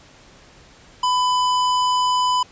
square tone, 1000 Hz, B5, 21 cents sharp, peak -17 dBFS, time 1.03-2.43 s, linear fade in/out 5 ms, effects pink hiss -48 dBFS RMS until 2.51 s + resampled to 16000 Hz

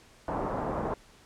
white low-pass noise, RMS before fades -32 dBFS, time 0.28-0.94 s, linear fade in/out 2 ms, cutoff 1000 Hz, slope 24 dB/octave, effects pink hiss -57 dBFS RMS until 1.25 s + low-pass 9000 Hz 12 dB/octave

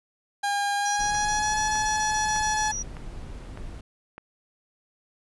30% pulse tone with pitch glide, 809 to 857.1 Hz, G#5 to A5, -46 to -46 cents, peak -21 dBFS, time 0.43-2.72 s, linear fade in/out 10 ms, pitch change +100 cents, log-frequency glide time 0.76-1.6 s
sine tone bursts, 5800 Hz, F#8, 35 cents flat, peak -29 dBFS, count 14, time 0.85-2.829 s, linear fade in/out 10 ms, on 120 ms, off 23 ms
brown noise, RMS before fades -38 dBFS, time 0.99-3.81 s, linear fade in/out 5 ms
click train, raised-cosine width 0.5 ms, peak -25 dBFS, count 6, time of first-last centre 1.15-4.18 s, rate 1.65 Hz
effects resampled to 24000 Hz

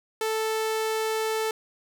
sawtooth tone, 440 Hz, A4, in tune, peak -21 dBFS, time 0.21-1.51 s, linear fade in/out 2 ms, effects none

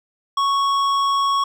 triangle tone with hard clipping, 1108.7 Hz, C#6, in tune, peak -18 dBFS, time 0.37-1.44 s, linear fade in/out 5 ms, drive 14 dB, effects none

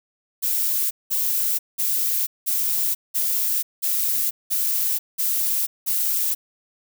violet noise bursts, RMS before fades -22 dBFS, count 9, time 0.42-6.35 s, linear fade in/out 20 ms, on 490 ms, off 190 ms, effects none

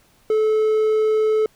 triangle tone, 433.7 Hz, A4, 25 cents flat, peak -13 dBFS, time 0.3-1.46 s, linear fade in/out 2 ms, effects pink hiss -57 dBFS RMS until 1.55 s

